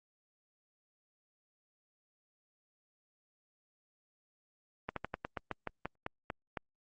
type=slowing click train; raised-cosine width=0.5 ms; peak=-21 dBFS; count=12; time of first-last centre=4.89-6.572 s; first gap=73 ms; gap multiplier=1.14; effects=Opus 24 kbps